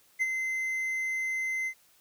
triangle tone with ADSR envelope, 2064 Hz, C7, 24 cents flat, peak -21 dBFS, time 0.19-1.74 s, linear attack 29 ms, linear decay 32 ms, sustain -6 dB, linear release 72 ms, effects white hiss -63 dBFS RMS until 2 s

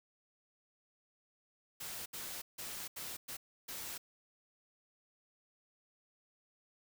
white noise bursts at uneven times, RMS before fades -44 dBFS, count 6, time 1.8-2.06 / 2.13-2.42 / 2.58-2.88 / 2.96-3.17 / 3.28-3.37 / 3.68-3.98 s, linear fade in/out 10 ms, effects none

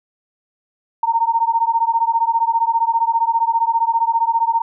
sine beating tone pair, 911 / 926 Hz, A#5 / A#5, -40 / -12 cents, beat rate 15 Hz, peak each -17 dBFS, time 1.03-4.62 s, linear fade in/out 5 ms, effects none

